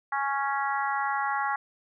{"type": "harmonic tone", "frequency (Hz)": 277.2, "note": "C#4", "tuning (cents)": 0, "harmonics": [3, 4, 5, 6, 7], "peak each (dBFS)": [-29, -31, -33, -35, -36], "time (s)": [0.12, 1.56], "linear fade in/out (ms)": 5, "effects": []}